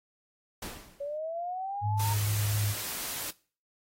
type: noise with exponential decay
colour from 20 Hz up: pink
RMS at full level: -36 dBFS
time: 0.62-1.18 s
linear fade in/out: 5 ms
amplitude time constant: 120 ms
type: linear sweep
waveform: sine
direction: up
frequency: 558 to 926 Hz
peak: -32 dBFS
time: 1-2.14 s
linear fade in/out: 10 ms
type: tone with vibrato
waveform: sine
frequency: 103.83 Hz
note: G#2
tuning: in tune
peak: -27 dBFS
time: 1.81-2.75 s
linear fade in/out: 50 ms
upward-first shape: triangle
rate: 4.3 Hz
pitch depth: 16 cents each way
type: noise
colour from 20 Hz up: white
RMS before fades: -36 dBFS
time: 1.99-3.31 s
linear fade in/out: 10 ms
effects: noise-tail reverb RT60 0.4 s tail -21 dB re dry + AAC 48 kbps